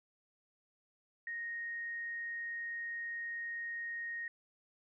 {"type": "tone", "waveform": "sine", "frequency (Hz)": 1864.7, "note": "A#6", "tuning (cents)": 0, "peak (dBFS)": -38, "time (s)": [1.27, 4.28], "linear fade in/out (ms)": 2, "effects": []}